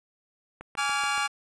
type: click train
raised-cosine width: 0.5 ms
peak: -25 dBFS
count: 5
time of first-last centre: 0.61-1.179 s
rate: 7.03 Hz
type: chord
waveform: 25% pulse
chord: D diminished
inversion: second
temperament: equal with one note detuned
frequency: 830.6 / 1151.8 / 1396.9 Hz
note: Ab5 / D6 / F6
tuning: 0 / -34 / 0 cents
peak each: -26 dBFS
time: 0.77-1.28 s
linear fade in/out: 20 ms
effects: resampled to 22050 Hz + 8-bit